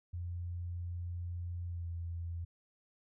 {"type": "tone with pitch glide", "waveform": "sine", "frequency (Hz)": [87.31, 84.97], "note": ["F2", "F2"], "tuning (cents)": [0, -47], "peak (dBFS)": -37, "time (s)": [0.13, 2.45], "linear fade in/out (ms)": 10, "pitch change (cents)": -47, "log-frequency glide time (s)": [1.66, 1.87], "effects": []}